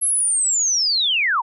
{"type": "linear sweep", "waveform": "sine", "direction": "down", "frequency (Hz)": [11230, 844], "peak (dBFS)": -16, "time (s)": [0.01, 1.42], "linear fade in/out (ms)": 20, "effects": []}